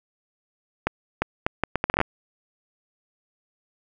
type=accelerating click train; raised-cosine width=0.5 ms; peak=-6 dBFS; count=12; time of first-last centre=0.87-2.014 s; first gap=350 ms; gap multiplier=0.7; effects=none